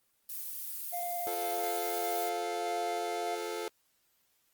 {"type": "noise", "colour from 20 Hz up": "violet", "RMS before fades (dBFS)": -39, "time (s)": [0.29, 2.29], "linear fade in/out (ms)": 5}
{"type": "tone with vibrato", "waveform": "triangle", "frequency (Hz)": 700, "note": "F5", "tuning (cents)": 4, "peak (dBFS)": -32, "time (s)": [0.92, 3.36], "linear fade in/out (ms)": 20, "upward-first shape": "triangle", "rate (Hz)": 18, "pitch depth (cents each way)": 10}
{"type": "chord", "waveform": "sawtooth", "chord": "F major", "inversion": "none", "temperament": "just", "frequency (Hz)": [349.2, 436.5, 523.8], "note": ["F4", "A4", "C5"], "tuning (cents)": [0, -14, 2], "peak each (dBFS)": [-36, -33, -39], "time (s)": [1.27, 3.68], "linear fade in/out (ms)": 0}
{"effects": ["white hiss -73 dBFS RMS until 4.53 s", "Opus 24 kbps"]}